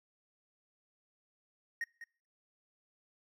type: tone with echo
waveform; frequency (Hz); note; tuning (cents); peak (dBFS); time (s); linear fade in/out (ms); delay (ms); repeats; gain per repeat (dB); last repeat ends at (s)
triangle; 1865; A#6; 0; -32; 1.81-1.84; 2; 200; 1; -11; 2.04
effects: noise-tail reverb RT60 0.5 s tail -26 dB re dry